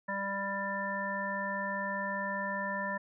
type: harmonic tone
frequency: 197.5 Hz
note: G3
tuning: 13 cents sharp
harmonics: 1 / 3 / 5 / 7 / 9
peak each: -40 / -39 / -37 / -47 / -36 dBFS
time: 0.08-2.98 s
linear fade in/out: 10 ms
effects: none